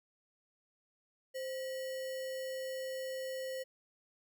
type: tone with sample-and-hold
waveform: sine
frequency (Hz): 523.3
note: C5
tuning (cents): 0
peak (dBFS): -37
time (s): 1.34-3.64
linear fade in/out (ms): 20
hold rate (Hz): 2450
effects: none